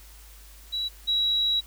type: tone pair in turn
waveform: sine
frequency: 3911 / 3882 Hz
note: B7 / B7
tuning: -18 / -31 cents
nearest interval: unison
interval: 13 cents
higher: first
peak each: -26 / -21 dBFS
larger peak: second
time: 0.72-0.89 / 1.07-1.61 s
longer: second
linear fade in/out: 20 ms
effects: added 51 Hz sine -47 dBFS peak until 1.66 s + white hiss -52 dBFS RMS until 1.66 s